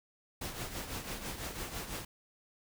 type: noise with tremolo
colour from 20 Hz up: pink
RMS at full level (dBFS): -38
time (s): 0.41-2.05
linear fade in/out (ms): 5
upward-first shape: triangle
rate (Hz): 6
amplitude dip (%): 65
effects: none